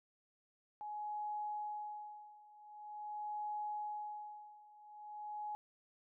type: tone with tremolo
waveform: sine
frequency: 840 Hz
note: G#5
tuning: 19 cents sharp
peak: -38 dBFS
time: 0.81-5.55 s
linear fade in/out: 0 ms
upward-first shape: sine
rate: 0.45 Hz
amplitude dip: 90%
effects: none